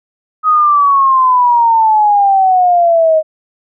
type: exponential sweep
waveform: sine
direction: down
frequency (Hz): 1265 to 622.3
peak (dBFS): -6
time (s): 0.43-3.23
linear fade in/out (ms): 50
effects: none